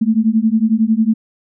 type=beating tone pair; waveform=sine; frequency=216 / 227 Hz; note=A3 / A#3; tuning=-32 / -46 cents; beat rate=11 Hz; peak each=-14 dBFS; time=0.01-1.14 s; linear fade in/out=10 ms; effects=none